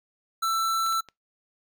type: tone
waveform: square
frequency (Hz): 1333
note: E6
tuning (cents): +19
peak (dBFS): -24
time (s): 0.42-1.01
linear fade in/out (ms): 10
type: clicks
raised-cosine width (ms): 0.2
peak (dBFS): -27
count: 3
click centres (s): 0.865 / 0.926 / 1.087
effects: noise-tail reverb RT60 0.2 s tail -26 dB re dry